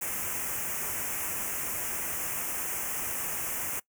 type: band-stop noise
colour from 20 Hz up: white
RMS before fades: -33 dBFS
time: 0.01-3.8 s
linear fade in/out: 10 ms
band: 2800 to 6000 Hz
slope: 48 dB/octave
effects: noise-tail reverb RT60 0.1 s tail -21 dB re dry